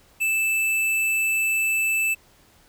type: tone with hard clipping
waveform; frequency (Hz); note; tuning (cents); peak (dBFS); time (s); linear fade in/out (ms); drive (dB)
sine; 2637; E7; 0; -21; 0.2-2.15; 20; 15
effects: pink hiss -56 dBFS RMS until 2.68 s